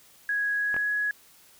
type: tone with pitch glide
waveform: sine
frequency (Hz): 1661.2 to 1677.6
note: G#6 to G#6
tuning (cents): 0 to +17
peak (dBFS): -24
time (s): 0.29-1.11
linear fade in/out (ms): 2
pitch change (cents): +17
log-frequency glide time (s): 0.55-0.91
type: clicks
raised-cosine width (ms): 0.5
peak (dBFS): -20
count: 2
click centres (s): 0.743 / 0.765
effects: white hiss -56 dBFS RMS until 1.59 s